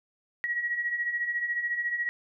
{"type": "beating tone pair", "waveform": "sine", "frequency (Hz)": [1900, 1914], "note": ["A#6", "A#6"], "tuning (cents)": [33, 45], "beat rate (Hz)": 14, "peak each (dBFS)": [-35, -28], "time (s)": [0.44, 2.09], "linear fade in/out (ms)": 0, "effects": []}